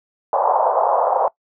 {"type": "band-pass noise", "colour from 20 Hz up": "white", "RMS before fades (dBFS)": -17, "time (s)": [0.33, 1.28], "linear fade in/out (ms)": 2, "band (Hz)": [520, 1000], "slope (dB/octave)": 48, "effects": ["noise-tail reverb RT60 0.1 s tail -20 dB re dry"]}